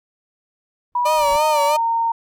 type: noise with exponential growth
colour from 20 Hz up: brown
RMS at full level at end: -33 dBFS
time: 0.92-1.36 s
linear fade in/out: 2 ms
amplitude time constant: 95 ms
type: tone with pitch glide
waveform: sine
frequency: 974 to 919.3 Hz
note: B5 to A#5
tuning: -24 to -24 cents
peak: -16 dBFS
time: 0.95-2.12 s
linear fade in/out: 5 ms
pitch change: -100 cents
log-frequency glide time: 1.06-1.38 s
type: tone with vibrato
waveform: 35% pulse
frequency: 595 Hz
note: D5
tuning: 22 cents sharp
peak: -16 dBFS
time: 1.05-1.77 s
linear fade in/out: 10 ms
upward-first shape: sine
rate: 3 Hz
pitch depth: 77 cents each way
effects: none